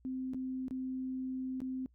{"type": "tone with dropouts", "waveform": "sine", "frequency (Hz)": 259.4, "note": "C4", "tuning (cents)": -15, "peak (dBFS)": -35, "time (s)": [0.05, 1.86], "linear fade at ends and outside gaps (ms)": 0, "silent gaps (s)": [[0.335, 0.345], [0.682, 0.709], [1.604, 1.617]], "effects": ["noise-tail reverb RT60 0.1 s tail -24 dB re dry", "added 60 Hz sine -63 dBFS peak until 1.94 s"]}